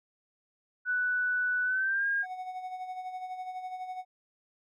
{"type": "tone with pitch glide", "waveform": "sine", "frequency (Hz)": [1486, 1620.5], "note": ["F#6", "G#6"], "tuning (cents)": [7, -43], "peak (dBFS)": -26, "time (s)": [0.85, 2.26], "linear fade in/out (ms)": 50, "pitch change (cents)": 150, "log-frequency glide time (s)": [1.64, 2.06]}
{"type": "tone with tremolo", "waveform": "triangle", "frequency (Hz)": 740, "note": "F#5", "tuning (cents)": 0, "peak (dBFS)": -32, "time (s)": [2.22, 4.05], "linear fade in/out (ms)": 50, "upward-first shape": "sine", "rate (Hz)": 12, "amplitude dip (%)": 55}
{"effects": []}